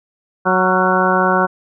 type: harmonic tone with a mistuned harmonic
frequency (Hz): 185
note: F#3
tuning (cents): 0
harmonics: 1 / 2 / 3 / 4 / 5 / 6 / 7 / 8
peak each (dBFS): -20 / -20 / -20 / -20 / -20 / -20 / -20 / -20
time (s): 0.45-1.47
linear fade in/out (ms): 20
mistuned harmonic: 7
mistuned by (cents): +79
effects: none